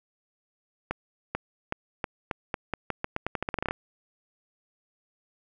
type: accelerating click train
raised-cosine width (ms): 0.5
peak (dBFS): -13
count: 20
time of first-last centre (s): 0.91-3.71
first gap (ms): 440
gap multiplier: 0.85
effects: none